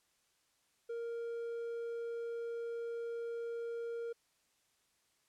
sine tone with hard clipping, 466.2 Hz, A#4, in tune, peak -39 dBFS, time 0.89-4.13 s, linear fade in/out 10 ms, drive 3 dB, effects white hiss -75 dBFS RMS until 5.28 s + low-pass 10000 Hz 12 dB/octave

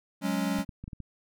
square chord, F# suspended second, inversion none, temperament equal, 185 / 207.7 / 277.2 Hz, F#3 / G#3 / C#4, 0 / 0 / 0 cents, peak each -32 dBFS, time 0.21-0.65 s, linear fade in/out 50 ms
clicks, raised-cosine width 5 ms, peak -27 dBFS, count 6, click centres 0.588 / 0.692 / 0.84 / 0.879 / 0.932 / 1.003 s
effects none

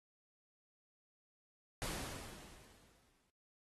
pink noise with exponential decay, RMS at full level -40 dBFS, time 1.82-3.3 s, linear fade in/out 0 ms, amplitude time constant 320 ms, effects AAC 32 kbps

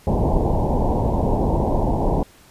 pink low-pass noise, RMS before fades -19 dBFS, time 0.07-2.23 s, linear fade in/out 2 ms, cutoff 970 Hz, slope 96 dB/octave, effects pink hiss -50 dBFS RMS until 2.5 s + resampled to 32000 Hz

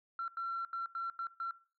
sine tone bursts at uneven times, 1358 Hz, F6, 49 cents flat, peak -34 dBFS, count 6, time 0.19-0.28 / 0.37-0.65 / 0.73-0.86 / 0.95-1.1 / 1.19-1.27 / 1.4-1.51 s, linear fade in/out 2 ms, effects noise-tail reverb RT60 0.4 s tail -19 dB re dry + tanh soft clip ceiling -31 dBFS

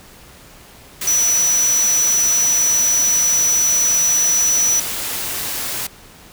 sine tone in noise, 5920 Hz, F#8, in tune, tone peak -13 dBFS, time 1.07-4.8 s, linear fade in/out 5 ms, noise white, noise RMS -24 dBFS, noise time 1.01-5.87 s, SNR +8 dB, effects pink hiss -43 dBFS RMS until 6.32 s

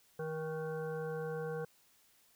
harmonic tone with a mistuned harmonic, 157.9 Hz, D#3, 26 cents sharp, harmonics 1 / 3 / 5 / 7 / 9 / 10, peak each -42 / -38 / -49 / -53 / -53 / -51 dBFS, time 0.19-1.65 s, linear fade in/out 5 ms, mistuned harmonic 10, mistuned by -54 cents, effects white hiss -68 dBFS RMS until 2.35 s

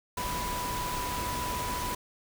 sine tone in noise, 987.8 Hz, B5, in tune, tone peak -33 dBFS, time 0.17-1.95 s, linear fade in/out 5 ms, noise pink, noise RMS -35 dBFS, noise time 0.17-1.95 s, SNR -1 dB, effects none

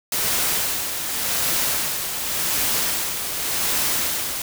white noise with tremolo, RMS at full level -21 dBFS, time 0.12-4.42 s, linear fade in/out 2 ms, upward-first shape sine, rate 0.88 Hz, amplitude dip 50%, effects none

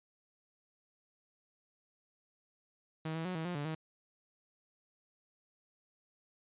sawtooth tone with pitch steps, 158.8 / 162.7 / 182.9 / 161 / 177.3 / 145 / 158.5 Hz, D#3 / E3 / F#3 / E3 / F3 / D3 / D#3, +36 / -22 / -20 / -41 / +26 / -22 / +32 cents, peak -32 dBFS, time 3.05-3.75 s, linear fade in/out 5 ms, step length 100 ms, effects resampled to 8000 Hz

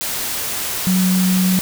sine tone in noise, 185 Hz, F#3, in tune, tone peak -13 dBFS, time 0.87-1.59 s, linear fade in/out 0 ms, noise white, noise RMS -23 dBFS, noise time 0.01-1.61 s, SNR +7 dB, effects none

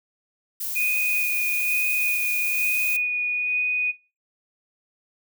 violet noise, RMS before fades -29 dBFS, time 0.6-2.97 s, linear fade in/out 10 ms
sine tone with vibrato, 2473 Hz, D#7, 11 cents flat, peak -21 dBFS, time 0.75-3.92 s, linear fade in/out 20 ms, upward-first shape sine, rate 1.1 Hz, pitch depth 9 cents each way
effects noise-tail reverb RT60 0.3 s tail -19 dB re dry

